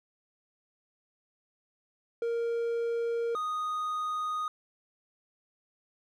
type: tone pair in turn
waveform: triangle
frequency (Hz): 466.2 / 1241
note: A#4 / D#6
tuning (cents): 0 / -5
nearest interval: octave + perfect fourth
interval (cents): 1695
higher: second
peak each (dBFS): -26 / -28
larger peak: first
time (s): 2.22-3.35 / 3.35-4.48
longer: neither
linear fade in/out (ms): 2
effects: none